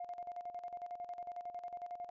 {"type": "tone with tremolo", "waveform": "sine", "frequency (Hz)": 706, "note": "F5", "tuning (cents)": 19, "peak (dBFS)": -39, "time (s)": [0, 2.1], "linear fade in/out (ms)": 5, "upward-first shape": "square", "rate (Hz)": 11, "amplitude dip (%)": 70, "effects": ["tanh soft clip ceiling -35 dBFS", "resampled to 16000 Hz"]}